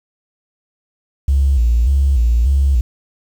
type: tone with vibrato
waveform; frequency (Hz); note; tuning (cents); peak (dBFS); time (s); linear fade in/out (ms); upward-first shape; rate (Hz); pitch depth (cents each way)
triangle; 63.3; B1; +43; -6; 1.28-2.81; 5; square; 1.7; 140
effects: tanh soft clip ceiling -8 dBFS + 7-bit